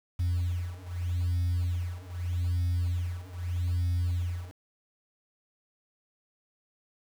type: beating tone pair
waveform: sine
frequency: 87.31 / 88.12 Hz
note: F2 / F2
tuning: 0 / +16 cents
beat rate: 0.81 Hz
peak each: -29 / -28 dBFS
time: 0.19-4.52 s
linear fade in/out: 10 ms
effects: tanh soft clip ceiling -23 dBFS + 8-bit